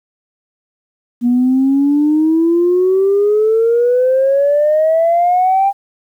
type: exponential sweep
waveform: sine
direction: up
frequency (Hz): 238.3 to 800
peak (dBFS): -8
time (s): 1.21-5.73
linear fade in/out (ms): 50
effects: tanh soft clip ceiling -5 dBFS + 8-bit